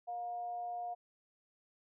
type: tone with amplitude modulation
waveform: sine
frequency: 711 Hz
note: F5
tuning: 31 cents sharp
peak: -36 dBFS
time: 0.07-0.95 s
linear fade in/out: 20 ms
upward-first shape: sine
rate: 236 Hz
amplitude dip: 35%
effects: none